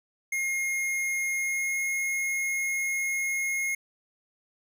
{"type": "tone with pitch glide", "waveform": "square", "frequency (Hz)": [2141, 2153], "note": ["C7", "C7"], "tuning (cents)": [39, 49], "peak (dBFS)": -27, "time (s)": [0.32, 3.75], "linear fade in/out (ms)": 5, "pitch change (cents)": 10, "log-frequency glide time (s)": [1.35, 1.79], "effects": []}